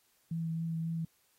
sine tone with vibrato, 164 Hz, E3, 9 cents flat, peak -32 dBFS, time 0.31-1.05 s, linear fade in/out 5 ms, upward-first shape triangle, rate 3.7 Hz, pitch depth 17 cents each way, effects white hiss -71 dBFS RMS until 1.38 s + AAC 48 kbps

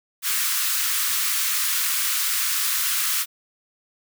white high-pass noise, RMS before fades -23 dBFS, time 0.22-3.26 s, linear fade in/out 50 ms, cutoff 1100 Hz, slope 48 dB/octave, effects none

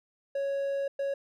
triangle tone bursts at uneven times, 554.4 Hz, C#5, in tune, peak -26 dBFS, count 2, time 0.35-0.88 / 0.99-1.14 s, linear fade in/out 5 ms, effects none

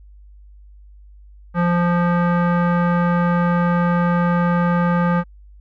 square tone with low-pass filter, 174.1 Hz, F3, 5 cents flat, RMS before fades -17 dBFS, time 1.54-5.24 s, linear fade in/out 50 ms, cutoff 1400 Hz, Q 2.6, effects added 50 Hz sine -41 dBFS peak until 5.6 s

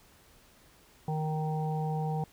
harmonic tone, 155.6 Hz, D#3, in tune, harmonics 1 / 3 / 5 / 6, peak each -30 / -39 / -36 / -45 dBFS, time 1.08-2.24 s, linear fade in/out 2 ms, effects pink hiss -60 dBFS RMS until 2.32 s

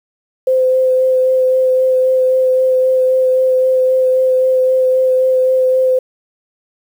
sine tone with vibrato, 516 Hz, C5, 24 cents flat, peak -9 dBFS, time 0.47-5.99 s, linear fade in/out 5 ms, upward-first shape sine, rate 3.8 Hz, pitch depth 11 cents each way, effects 7-bit

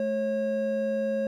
triangle tone pair together, 216.3 / 544.6 Hz, A3 / C#5, -29 / -31 cents, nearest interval octave + major third, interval 1598 cents, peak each -29 / -24 dBFS, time 0-1.27 s, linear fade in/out 2 ms, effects none

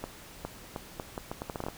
accelerating click train, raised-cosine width 1 ms, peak -20 dBFS, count 13, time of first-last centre 0.04-1.685 s, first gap 410 ms, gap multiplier 0.76, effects pink hiss -49 dBFS RMS until 1.77 s

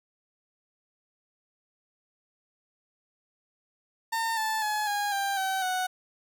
30% pulse tone with pitch steps, 908 / 877.6 / 848.2 / 819.8 / 792.3 / 765.7 / 740.1 Hz, A#5 / A5 / G#5 / G#5 / G5 / G5 / F#5, -46 / -5 / +36 / -23 / +18 / -41 / 0 cents, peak -24 dBFS, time 4.12-5.87 s, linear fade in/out 10 ms, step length 250 ms, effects none

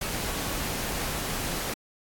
sine tone in noise, 1115 Hz, C#6, 10 cents sharp, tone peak -42 dBFS, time 0.3-0.57 s, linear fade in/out 5 ms, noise pink, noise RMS -31 dBFS, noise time 0.01-1.74 s, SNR -14 dB, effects AAC 64 kbps

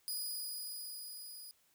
15% pulse tone with level ramp, 4939 Hz, D#8, 14 cents flat, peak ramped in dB -30 to -42 dBFS, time 0.08-1.51 s, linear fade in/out 0 ms, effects white hiss -72 dBFS RMS until 1.74 s

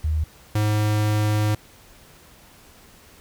sine / square tone pair in turn, 77.6 / 105.99 Hz, D#2 / G#2, -4 / +36 cents, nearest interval perfect fourth, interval 540 cents, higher second, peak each -19 / -19 dBFS, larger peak neither, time 0.04-0.24 / 0.55-1.55 s, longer second, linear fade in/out 5 ms, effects pink hiss -50 dBFS RMS until 3.2 s

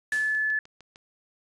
sine tone, 1730 Hz, A6, 30 cents flat, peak -23 dBFS, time 0.12-0.59 s, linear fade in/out 2 ms
white noise with exponential decay, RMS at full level -36 dBFS, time 0.12-0.58 s, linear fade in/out 2 ms, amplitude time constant 99 ms
click train, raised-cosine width 0.2 ms, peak -31 dBFS, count 5, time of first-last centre 0.35-0.959 s, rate 6.57 Hz
effects resampled to 24000 Hz

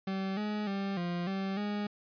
40% pulse tone with pitch steps, 192.2 / 210.4 / 196.7 / 174.6 / 193.4 / 206.6 Hz, G3 / G#3 / G3 / F3 / G3 / G#3, -34 / +23 / +6 / 0 / -23 / -9 cents, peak -31 dBFS, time 0.07-1.87 s, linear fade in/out 5 ms, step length 300 ms, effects resampled to 11025 Hz

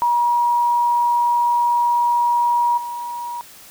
sine tone with level steps, 956 Hz, A#5, 43 cents sharp, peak -14 / -25 dBFS, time 0.02-3.41 s, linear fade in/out 0 ms, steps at 2.77 s, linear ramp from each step 10 ms, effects white hiss -43 dBFS RMS until 3.7 s

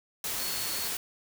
sine tone in noise, 4377 Hz, C#8, 23 cents flat, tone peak -38 dBFS, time 0.39-0.88 s, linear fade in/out 2 ms, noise white, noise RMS -33 dBFS, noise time 0.24-0.97 s, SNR -8 dB, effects none

